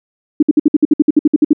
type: tone bursts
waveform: sine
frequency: 300.2 Hz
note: D4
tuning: 38 cents sharp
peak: -4 dBFS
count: 14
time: 0.4-1.532 s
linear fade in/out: 5 ms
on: 27 ms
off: 58 ms
effects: none